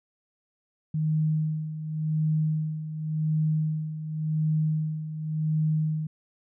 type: tone with tremolo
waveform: sine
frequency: 155.56 Hz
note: D#3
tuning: in tune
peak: -21 dBFS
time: 0.94-6.07 s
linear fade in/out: 5 ms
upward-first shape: sine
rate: 0.9 Hz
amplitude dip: 70%
effects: none